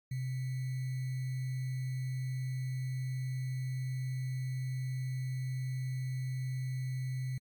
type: tone with sample-and-hold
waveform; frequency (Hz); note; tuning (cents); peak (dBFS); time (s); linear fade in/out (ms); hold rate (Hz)
sine; 129.4; C3; -19; -33; 0.11-7.38; 5; 2100
effects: AAC 64 kbps